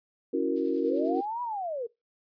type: chord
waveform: sine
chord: F# dominant seventh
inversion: second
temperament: equal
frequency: 277.2 / 329.6 / 370 / 466.2 Hz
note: C#4 / E4 / F#4 / A#4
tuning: 0 / 0 / 0 / 0 cents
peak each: -30 dBFS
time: 0.33-1.21 s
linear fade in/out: 10 ms
type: noise with tremolo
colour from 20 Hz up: violet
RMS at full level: -44 dBFS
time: 0.55-1.26 s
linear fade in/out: 20 ms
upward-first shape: sine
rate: 10 Hz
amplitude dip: 55%
type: linear two-way sweep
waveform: sine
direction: up then down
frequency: 440 to 987.8 to 440 Hz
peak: -30 dBFS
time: 0.84-1.87 s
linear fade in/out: 10 ms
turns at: 1.42 s
effects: noise-tail reverb RT60 0.2 s tail -21 dB re dry + resampled to 11025 Hz